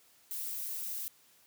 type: noise with amplitude modulation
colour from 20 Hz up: violet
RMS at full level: -37 dBFS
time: 0.31-1.08 s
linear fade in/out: 0 ms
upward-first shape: sine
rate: 220 Hz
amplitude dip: 30%
effects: white hiss -64 dBFS RMS until 1.46 s + high-pass 80 Hz 12 dB/octave